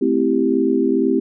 sine chord, A minor seventh, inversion none, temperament equal, 220 / 261.6 / 329.6 / 392 Hz, A3 / C4 / E4 / G4, 0 / 0 / 0 / 0 cents, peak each -23 / -18 / -20 / -19 dBFS, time 0.01-1.2 s, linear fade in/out 10 ms, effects none

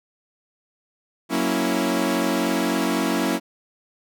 sawtooth chord, F# dominant seventh, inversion none, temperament equal, 185 / 233.1 / 277.2 / 329.6 Hz, F#3 / A#3 / C#4 / E4, 0 / 0 / 0 / 0 cents, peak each -24 / -22 / -21 / -21 dBFS, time 1.29-3.4 s, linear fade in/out 50 ms, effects none

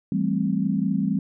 sine chord, A minor seventh, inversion second, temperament equal, 164.81 / 196 / 220 / 261.6 Hz, E3 / G3 / A3 / C4, 0 / 0 / 0 / 0 cents, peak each -28 / -23 / -28 / -27 dBFS, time 0.12-1.19 s, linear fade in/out 2 ms, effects none

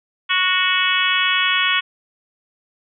harmonic tone with a mistuned harmonic, 370.6 Hz, F#4, 3 cents sharp, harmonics 3 / 4 / 5 / 6 / 7 / 8 / 9, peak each -23 / -23 / -23 / -23 / -23 / -23 / -23 dBFS, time 0.29-1.81 s, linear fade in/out 20 ms, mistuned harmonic 4, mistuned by -22 cents, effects none

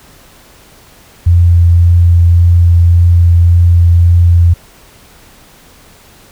sine tone with vibrato, 86.1 Hz, F2, 24 cents flat, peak -3 dBFS, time 1.26-4.54 s, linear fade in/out 10 ms, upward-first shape triangle, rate 1.8 Hz, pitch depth 12 cents each way, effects pink hiss -41 dBFS RMS until 6.31 s

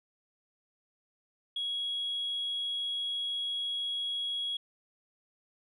sine tone, 3322 Hz, G#7, in tune, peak -30 dBFS, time 1.56-4.57 s, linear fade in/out 5 ms, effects tanh soft clip ceiling -27 dBFS

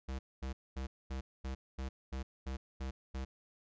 square tone bursts, 65.8 Hz, C2, 10 cents sharp, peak -38 dBFS, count 10, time 0.08-3.25 s, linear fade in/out 10 ms, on 110 ms, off 230 ms, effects resampled to 16000 Hz

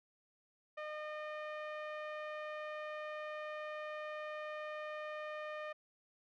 sawtooth tone with low-pass filter, 609 Hz, D#5, 37 cents flat, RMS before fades -44 dBFS, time 0.77-5.73 s, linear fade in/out 10 ms, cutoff 2100 Hz, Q 1.5, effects none

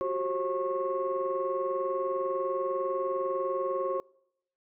sine tone cluster, 365 / 385 / 536 / 1093 Hz, F#4 / G4 / C5 / C#6, -24 / -31 / +42 / -25 cents, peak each -35 / -34 / -30 / -34 dBFS, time 0.01-4 s, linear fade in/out 0 ms, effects noise-tail reverb RT60 0.8 s tail -26 dB re dry + tanh soft clip ceiling -19 dBFS

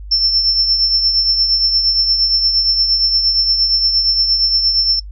sine tone with tremolo, 5360 Hz, E8, 28 cents sharp, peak -8 dBFS, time 0.11-5 s, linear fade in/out 10 ms, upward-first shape triangle, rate 8.6 Hz, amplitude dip 55%, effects noise-tail reverb RT60 0.1 s tail -26 dB re dry + added 50 Hz sine -28 dBFS peak until 5.11 s

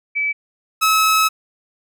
sine / sawtooth tone pair in turn, 2300 / 1290.8 Hz, D7 / E6, -37 / -37 cents, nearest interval minor seventh, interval 1000 cents, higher first, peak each -17 / -9 dBFS, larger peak second, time 0.15-0.33 / 0.81-1.29 s, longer second, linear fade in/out 20 ms, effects none

